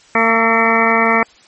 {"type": "harmonic tone with a mistuned harmonic", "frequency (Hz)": 227.4, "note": "A#3", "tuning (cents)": -43, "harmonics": [1, 2, 3, 4, 5, 6, 8, 9, 10], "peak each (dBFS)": [-19, -19, -19, -19, -19, -19, -19, -19, -19], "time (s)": [0.15, 1.23], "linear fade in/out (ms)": 2, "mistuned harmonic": 6, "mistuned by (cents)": -33, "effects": ["white hiss -47 dBFS RMS until 1.47 s", "MP3 32 kbps"]}